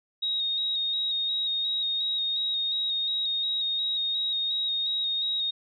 sine tone with vibrato, 3758 Hz, A#7, 13 cents sharp, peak -25 dBFS, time 0.22-5.51 s, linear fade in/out 10 ms, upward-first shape square, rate 2.8 Hz, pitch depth 23 cents each way, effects none

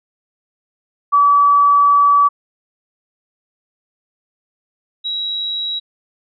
sine tone pair in turn, 1147 / 3867 Hz, D6 / B7, -41 / -37 cents, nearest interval octave + major sixth, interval 2104 cents, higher second, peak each -8 / -19 dBFS, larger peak first, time 1.12-2.29 / 5.04-5.8 s, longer first, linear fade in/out 20 ms, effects none

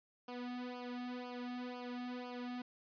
sawtooth tone with flanger, 246.9 Hz, B3, in tune, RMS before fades -44 dBFS, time 0.28-2.62 s, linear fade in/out 5 ms, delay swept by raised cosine 0.51 to 2.11 ms, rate 2 Hz, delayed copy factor -0.95, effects resampled to 11025 Hz

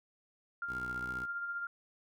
sine tone with tremolo, 1396.9 Hz, F6, in tune, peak -34 dBFS, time 0.62-1.67 s, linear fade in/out 2 ms, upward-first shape sine, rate 15 Hz, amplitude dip 40%
10% pulse tone with vibrato, 61.9 Hz, B1, 5 cents sharp, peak -37 dBFS, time 0.67-1.27 s, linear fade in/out 50 ms, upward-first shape sine, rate 2.7 Hz, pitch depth 13 cents each way
effects none

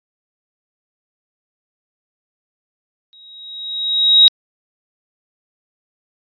sine tone with exponential growth, 3806 Hz, A#7, 35 cents sharp, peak -3 dBFS, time 3.13-4.28 s, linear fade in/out 0 ms, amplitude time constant 250 ms, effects resampled to 11025 Hz

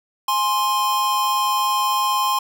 square tone pair together, 833 / 1049.5 Hz, G#5 / C6, +5 / +5 cents, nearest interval major third, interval 400 cents, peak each -25 / -19 dBFS, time 0.28-2.39 s, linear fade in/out 5 ms, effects none

